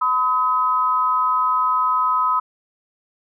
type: tone pair together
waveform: sine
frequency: 1010 / 1270.1 Hz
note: B5 / D#6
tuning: +39 / +35 cents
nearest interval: major third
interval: 396 cents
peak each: -19 / -18 dBFS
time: 0.01-2.4 s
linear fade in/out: 10 ms
effects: none